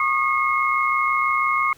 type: tone cluster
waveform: sine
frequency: 1097 / 1223 / 2167 Hz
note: C#6 / D#6 / C#7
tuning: -18 / -30 / -40 cents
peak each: -22 dBFS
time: 0-1.73 s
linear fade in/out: 2 ms
effects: pink hiss -52 dBFS RMS until 1.77 s